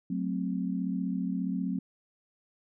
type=chord; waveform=sine; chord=F# diminished; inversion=none; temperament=equal; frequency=185 / 220 / 261.6 Hz; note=F#3 / A3 / C4; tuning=0 / 0 / 0 cents; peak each=-31 / -36 / -33 dBFS; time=0.1-1.79 s; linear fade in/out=5 ms; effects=none